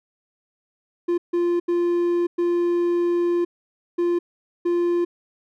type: tone bursts at uneven times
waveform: triangle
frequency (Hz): 347.5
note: F4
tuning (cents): -9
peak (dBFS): -16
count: 6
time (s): 1.08-1.18 / 1.33-1.6 / 1.68-2.27 / 2.38-3.45 / 3.98-4.19 / 4.65-5.05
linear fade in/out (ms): 10
effects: none